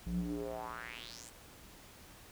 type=tone with band-pass filter sweep; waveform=square; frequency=58.27 Hz; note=A#1; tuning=in tune; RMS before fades=-41 dBFS; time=0.06-1.3 s; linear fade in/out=10 ms; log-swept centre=120 to 8700 Hz; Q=4.2; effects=pink hiss -56 dBFS RMS until 2.31 s